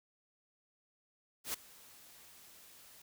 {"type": "noise with ADSR envelope", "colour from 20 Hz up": "white", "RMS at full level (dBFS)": -36, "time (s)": [1.44, 3.02], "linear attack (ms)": 99, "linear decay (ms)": 7, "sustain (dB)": -22, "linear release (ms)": 4, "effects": []}